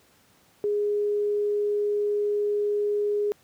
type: tone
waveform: sine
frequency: 413.7 Hz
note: G#4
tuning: 7 cents flat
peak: -22 dBFS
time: 0.64-3.32 s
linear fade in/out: 0 ms
effects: pink hiss -60 dBFS RMS until 3.43 s + high-pass 100 Hz 12 dB/octave